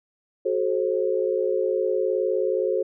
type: tone cluster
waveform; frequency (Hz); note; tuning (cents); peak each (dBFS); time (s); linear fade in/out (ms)
sine; 371.3 / 430.7 / 533; F#4 / A4 / C5; +6 / -37 / +32; -25; 0.45-2.83; 10
effects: none